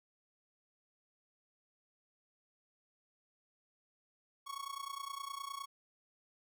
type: tone with amplitude modulation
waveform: 45% pulse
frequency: 1108 Hz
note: C#6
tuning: 1 cent flat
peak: -38 dBFS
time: 4.46-5.66 s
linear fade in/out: 20 ms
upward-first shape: sine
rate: 29.7 Hz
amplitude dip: 85%
effects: none